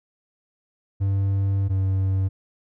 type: tone pair in turn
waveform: triangle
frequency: 98 / 95.71 Hz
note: G2 / G2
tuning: 0 / -41 cents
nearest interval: unison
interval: 41 cents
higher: first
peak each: -17 dBFS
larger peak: neither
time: 1-1.69 / 1.69-2.29 s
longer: first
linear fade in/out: 20 ms
effects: none